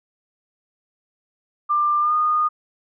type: tone with pitch glide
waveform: sine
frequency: 1190 to 1226.3 Hz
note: D6 to D#6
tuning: +22 to -26 cents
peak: -16 dBFS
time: 1.69-2.49 s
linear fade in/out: 20 ms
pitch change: +52 cents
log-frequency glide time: 2-2.14 s
effects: none